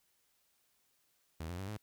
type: tone with pitch steps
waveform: sawtooth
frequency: 80.3 / 88.08 / 96.6 / 105.96 Hz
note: E2 / F2 / G2 / G#2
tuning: -45 / +15 / -25 / +35 cents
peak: -36 dBFS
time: 1.4-1.772 s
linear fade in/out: 5 ms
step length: 93 ms
effects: white hiss -75 dBFS RMS until 1.82 s